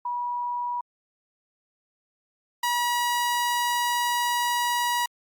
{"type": "tone pair in turn", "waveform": ["sine", "sawtooth"], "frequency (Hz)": [970, 963.9], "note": ["B5", "B5"], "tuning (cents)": [-31, -42], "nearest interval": "unison", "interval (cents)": 11, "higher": "first", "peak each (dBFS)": [-26, -19], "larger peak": "second", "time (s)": [[0.05, 0.81], [2.63, 5.06]], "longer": "second", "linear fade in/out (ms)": 5, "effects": ["Opus 48 kbps"]}